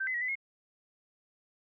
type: tone with pitch steps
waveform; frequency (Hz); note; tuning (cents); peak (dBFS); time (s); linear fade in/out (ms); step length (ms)
sine; 1557 / 2028 / 1911 / 2010 / 2159; G6 / B6 / A#6 / B6 / C#7; -12 / +45 / +43 / +30 / -46; -30; 0-0.355; 10; 71
effects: none